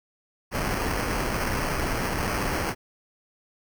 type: noise with sample-and-hold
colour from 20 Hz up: pink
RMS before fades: -27 dBFS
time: 0.51-2.75 s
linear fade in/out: 50 ms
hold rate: 3675 Hz
effects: none